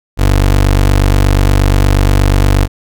25% pulse tone, 48.42 Hz, G1, 21 cents flat, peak -3 dBFS, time 0.17-2.68 s, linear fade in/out 50 ms, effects none

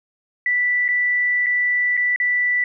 sine tone with dropouts, 1971 Hz, B6, 4 cents flat, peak -16 dBFS, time 0.46-2.64 s, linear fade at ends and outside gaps 2 ms, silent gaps 0.881-0.887 / 1.462-1.466 / 1.969-1.974 / 2.161-2.2 s, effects none

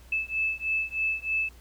sine beating tone pair, 2618 / 2621.2 Hz, E7 / E7, -13 / -10 cents, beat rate 3.2 Hz, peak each -29 dBFS, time 0.12-1.49 s, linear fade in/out 5 ms, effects added 60 Hz sine -49 dBFS peak until 1.6 s + pink hiss -57 dBFS RMS until 1.6 s

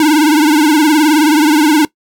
square tone with vibrato, 304.3 Hz, D#4, 38 cents flat, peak -7 dBFS, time 0-1.85 s, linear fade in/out 2 ms, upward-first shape triangle, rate 19 Hz, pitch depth 120 cents each way, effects noise-tail reverb RT60 0.1 s tail -20 dB re dry

